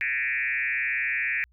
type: tone with frequency modulation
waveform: sine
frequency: 2084 Hz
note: C7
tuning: 7 cents flat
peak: -24 dBFS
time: 0.01-1.44 s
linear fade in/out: 0 ms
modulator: 134 Hz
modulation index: 3
effects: added 60 Hz sine -58 dBFS peak until 1.52 s